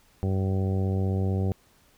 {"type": "harmonic tone", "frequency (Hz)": 95.6, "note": "G2", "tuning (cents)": -43, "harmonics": [1, 2, 3, 4, 5, 6, 7, 8], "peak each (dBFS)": [-24, -30, -38, -35, -38, -43, -46, -43], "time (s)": [0.23, 1.52], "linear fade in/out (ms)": 0, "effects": ["pink hiss -61 dBFS RMS until 1.97 s"]}